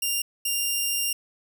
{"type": "tone pair in turn", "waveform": "10% pulse", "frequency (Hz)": [2794, 2794], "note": ["F7", "F7"], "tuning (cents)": [0, 0], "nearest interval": "unison", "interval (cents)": 0, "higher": "neither", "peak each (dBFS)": -15, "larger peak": "neither", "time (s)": [[0.02, 0.22], [0.45, 1.13]], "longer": "second", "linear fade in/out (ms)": 5, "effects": []}